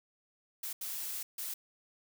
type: noise bursts at uneven times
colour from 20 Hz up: blue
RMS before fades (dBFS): -39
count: 3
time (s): 0.63-0.73 / 0.81-1.23 / 1.38-1.54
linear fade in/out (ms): 5
effects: none